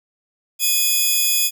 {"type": "tone pair together", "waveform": "5% pulse", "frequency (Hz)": [2489, 3380], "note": ["D#7", "G#7"], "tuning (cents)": [0, 30], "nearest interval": "perfect fourth", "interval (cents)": 530, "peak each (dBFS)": -10, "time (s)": [0.59, 1.51], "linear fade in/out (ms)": 50, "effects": []}